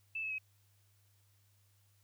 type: tone with pitch steps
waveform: sine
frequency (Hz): 2637 / 2592 / 2547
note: E7 / E7 / D#7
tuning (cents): 0 / -30 / +40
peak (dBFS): -36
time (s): 0.15-0.384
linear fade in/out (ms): 5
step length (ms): 78
effects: added 100 Hz sine -68 dBFS peak until 2.03 s + white hiss -74 dBFS RMS until 2.03 s